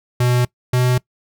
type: tone pair in turn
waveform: square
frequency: 123.47 / 125.34 Hz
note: B2 / B2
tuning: 0 / +26 cents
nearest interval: unison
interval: 26 cents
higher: second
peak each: -14 dBFS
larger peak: neither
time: 0.2-0.45 / 0.73-0.98 s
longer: neither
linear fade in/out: 5 ms
effects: noise-tail reverb RT60 0.1 s tail -22 dB re dry